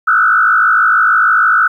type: tone with frequency modulation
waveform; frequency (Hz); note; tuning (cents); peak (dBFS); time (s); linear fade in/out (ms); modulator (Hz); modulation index
sine; 1396.9; F6; 0; -7; 0.07-1.68; 10; 53.2; 2.3
effects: 8-bit